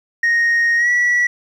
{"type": "tone with pitch glide", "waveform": "sine", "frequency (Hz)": [1864.7, 1943.9], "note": ["A#6", "B6"], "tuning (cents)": [0, -28], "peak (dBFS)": -10, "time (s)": [0.23, 1.27], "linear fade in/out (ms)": 5, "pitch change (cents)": 72, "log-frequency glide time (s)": [0.77, 0.89], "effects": ["tanh soft clip ceiling -11 dBFS", "8-bit"]}